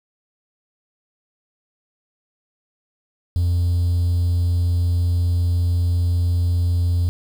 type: tone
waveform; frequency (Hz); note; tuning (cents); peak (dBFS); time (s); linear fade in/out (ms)
triangle; 87.31; F2; 0; -13; 3.36-7.09; 0
effects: tanh soft clip ceiling -10 dBFS + 7-bit